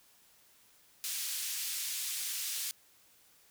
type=band-pass noise; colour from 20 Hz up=white; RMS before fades=-37 dBFS; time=1.04-2.71 s; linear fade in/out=0 ms; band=2700 to 13000 Hz; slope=12 dB/octave; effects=white hiss -64 dBFS RMS until 3.5 s